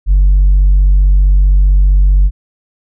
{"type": "tone with tanh clipping", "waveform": "triangle", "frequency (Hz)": 47.7, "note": "G1", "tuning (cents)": -47, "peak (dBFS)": -5, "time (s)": [0.06, 2.31], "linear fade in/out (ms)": 50, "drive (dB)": 6, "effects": []}